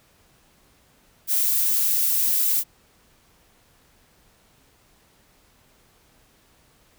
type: noise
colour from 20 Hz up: violet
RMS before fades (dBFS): -21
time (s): 1.27-2.64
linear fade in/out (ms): 50
effects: pink hiss -59 dBFS RMS until 6.98 s